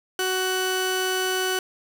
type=tone pair together; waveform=sawtooth; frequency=373.1 / 1492.4 Hz; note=F#4 / F#6; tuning=+14 / +14 cents; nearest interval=2 octaves; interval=2400 cents; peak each=-21 dBFS; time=0.19-1.59 s; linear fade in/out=2 ms; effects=none